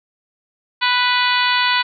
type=harmonic tone; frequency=493.9 Hz; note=B4; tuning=in tune; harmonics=2 / 3 / 4 / 5 / 6 / 7 / 8 / 9; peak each=-19 / -21 / -22 / -23 / -24 / -24 / -25 / -26 dBFS; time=0.81-1.83 s; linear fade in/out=20 ms; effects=none